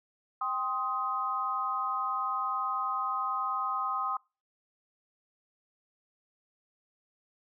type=chord; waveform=sine; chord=C minor; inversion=second; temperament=just; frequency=784.9 / 1046.5 / 1255.8 Hz; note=G5 / C6 / Eb6; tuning=+2 / 0 / +16 cents; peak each=-37 / -34 / -31 dBFS; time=0.41-4.17 s; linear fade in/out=5 ms; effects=noise-tail reverb RT60 0.3 s tail -25 dB re dry